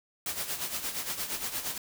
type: noise with tremolo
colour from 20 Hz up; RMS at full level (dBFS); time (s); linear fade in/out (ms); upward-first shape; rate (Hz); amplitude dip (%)
white; -32; 0.26-1.78; 2; sine; 8.6; 65
effects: none